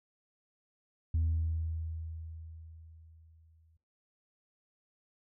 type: tone with exponential decay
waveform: sine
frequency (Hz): 80.9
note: E2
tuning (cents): -32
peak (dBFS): -24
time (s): 1.14-3.77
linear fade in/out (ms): 5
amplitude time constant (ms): 570
effects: noise-tail reverb RT60 0.5 s tail -22 dB re dry + tanh soft clip ceiling -24 dBFS

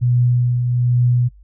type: tone with tremolo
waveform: sine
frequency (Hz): 122.6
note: B2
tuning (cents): -12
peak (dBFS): -11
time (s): 0.01-1.29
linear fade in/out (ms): 20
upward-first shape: triangle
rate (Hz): 1.2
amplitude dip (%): 45
effects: noise-tail reverb RT60 0.1 s tail -22 dB re dry + added 50 Hz sine -42 dBFS peak until 1.43 s

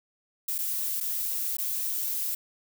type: noise with dropouts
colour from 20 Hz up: violet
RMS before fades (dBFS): -30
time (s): 0.48-2.35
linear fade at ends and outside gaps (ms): 5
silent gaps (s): 0.582-0.586 / 1.003-1.008 / 1.569-1.584
effects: none

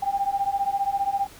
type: beating tone pair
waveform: sine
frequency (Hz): 787 / 802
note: G5 / G5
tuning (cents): +7 / +39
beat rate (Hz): 15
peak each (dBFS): -25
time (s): 0.02-1.27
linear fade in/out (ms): 10
effects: pink hiss -47 dBFS RMS until 1.39 s

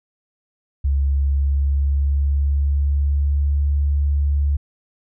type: tone with pitch glide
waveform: sine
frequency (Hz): 69.3 to 71.58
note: C#2 to D2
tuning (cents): 0 to -44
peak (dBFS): -15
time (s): 0.84-4.57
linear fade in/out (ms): 10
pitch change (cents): +56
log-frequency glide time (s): 1.01-3.65
effects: none

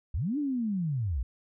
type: linear two-way sweep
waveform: sine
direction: up then down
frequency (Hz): 51.91 to 302.1 to 51.91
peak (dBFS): -27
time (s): 0.14-1.23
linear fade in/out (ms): 5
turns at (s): 0.38
effects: none

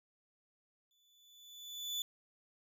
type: tone with exponential growth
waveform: 35% pulse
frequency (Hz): 3479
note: A7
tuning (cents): -20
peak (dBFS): -32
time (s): 0.91-2.02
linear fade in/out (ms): 1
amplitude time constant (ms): 240
effects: none

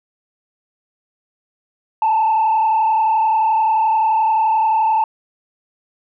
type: tone with frequency modulation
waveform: sine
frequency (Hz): 880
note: A5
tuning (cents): 0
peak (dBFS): -11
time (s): 2.02-5.04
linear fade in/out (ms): 2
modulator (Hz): 31.5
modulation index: 0.84
effects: tanh soft clip ceiling -10 dBFS

